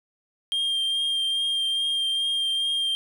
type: tone with vibrato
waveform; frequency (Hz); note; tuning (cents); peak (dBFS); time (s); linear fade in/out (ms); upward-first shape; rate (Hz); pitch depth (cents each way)
triangle; 3197; G7; +33; -21; 0.52-2.95; 0; triangle; 2.4; 18
effects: none